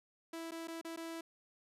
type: tone with dropouts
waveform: sawtooth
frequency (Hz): 329.6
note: E4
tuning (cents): 0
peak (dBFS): -38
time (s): 0.33-1.21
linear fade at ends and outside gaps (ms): 5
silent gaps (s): 0.51-0.518 / 0.674-0.681 / 0.814-0.847 / 0.963-0.972
effects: resampled to 32000 Hz